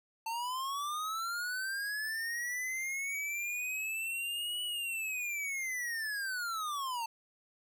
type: linear two-way sweep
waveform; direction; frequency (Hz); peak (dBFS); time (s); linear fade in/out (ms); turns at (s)
square; up then down; 891 to 2956 to 891; -35; 0.26-7.06; 5; 4.63
effects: none